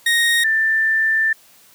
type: tone pair in turn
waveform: 30% pulse / sine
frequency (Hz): 1864.7 / 1776.7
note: A#6 / A6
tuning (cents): 0 / +16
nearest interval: minor second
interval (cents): 84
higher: first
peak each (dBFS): -11 / -14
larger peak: first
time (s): 0.06-0.44 / 0.44-1.33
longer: second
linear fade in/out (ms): 5
effects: white hiss -50 dBFS RMS until 1.74 s + high-pass 80 Hz 12 dB/octave